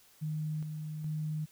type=tone with tremolo; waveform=sine; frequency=154.1 Hz; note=D#3; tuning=16 cents flat; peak=-32 dBFS; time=0.21-1.46 s; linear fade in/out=20 ms; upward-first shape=square; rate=1.2 Hz; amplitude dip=40%; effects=white hiss -62 dBFS RMS until 1.51 s